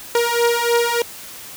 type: beating tone pair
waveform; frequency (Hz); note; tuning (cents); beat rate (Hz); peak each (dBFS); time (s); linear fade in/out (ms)
sawtooth; 470 / 473.3; A#4 / A#4; +14 / +26; 3.3; -15 / -14; 0.15-1.02; 2
effects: white hiss -36 dBFS RMS until 1.56 s